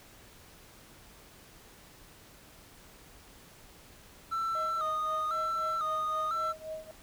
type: tone with vibrato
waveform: triangle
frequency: 1285 Hz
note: E6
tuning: 45 cents flat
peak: -27 dBFS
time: 4.31-6.53 s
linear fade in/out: 20 ms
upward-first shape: square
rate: 1 Hz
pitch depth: 67 cents each way
type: tone with tremolo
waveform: sine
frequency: 630 Hz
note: D#5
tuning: 21 cents sharp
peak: -34 dBFS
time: 4.55-6.91 s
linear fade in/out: 0 ms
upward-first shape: triangle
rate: 3.8 Hz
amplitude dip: 95%
effects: tanh soft clip ceiling -23 dBFS + pink hiss -55 dBFS RMS until 7.02 s